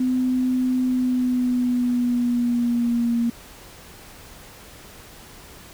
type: tone with pitch glide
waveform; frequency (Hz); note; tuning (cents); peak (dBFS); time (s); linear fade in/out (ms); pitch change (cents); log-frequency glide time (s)
sine; 254.4 to 234.6; C4 to A#3; -48 to +11; -18; 0-3.3; 5; -141; 0.82-3.19
effects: pink hiss -44 dBFS RMS until 5.73 s